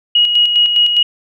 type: tone with tremolo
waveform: sine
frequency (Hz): 2895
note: F#7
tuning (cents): -38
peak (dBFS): -7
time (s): 0.15-1.03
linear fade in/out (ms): 5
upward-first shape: square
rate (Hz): 4.9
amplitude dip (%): 45
effects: none